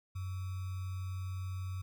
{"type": "tone with sample-and-hold", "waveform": "sine", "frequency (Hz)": 93.2, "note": "F#2", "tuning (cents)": 13, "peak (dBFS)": -36, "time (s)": [0.15, 1.82], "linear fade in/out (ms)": 10, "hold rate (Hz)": 1225, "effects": []}